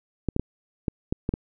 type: clicks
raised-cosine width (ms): 3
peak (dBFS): -11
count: 7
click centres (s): 0.287 / 0.364 / 0.396 / 0.882 / 1.125 / 1.291 / 1.339
effects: none